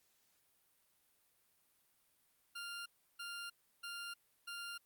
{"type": "tone bursts", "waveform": "20% pulse", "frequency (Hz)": 1396.9, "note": "F6", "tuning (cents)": 0, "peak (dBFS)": -39, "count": 4, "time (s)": [2.55, 4.78], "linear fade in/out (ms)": 10, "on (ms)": 310, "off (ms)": 330, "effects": ["white hiss -75 dBFS RMS until 4.85 s", "Opus 48 kbps"]}